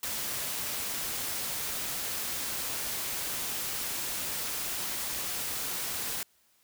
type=noise; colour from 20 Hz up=white; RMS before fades=-34 dBFS; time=0.03-6.23 s; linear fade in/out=2 ms; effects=white hiss -67 dBFS RMS until 6.63 s